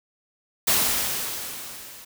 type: noise with level ramp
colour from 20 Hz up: white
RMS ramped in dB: -19 to -44 dBFS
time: 0.67-2.05 s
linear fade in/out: 10 ms
effects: none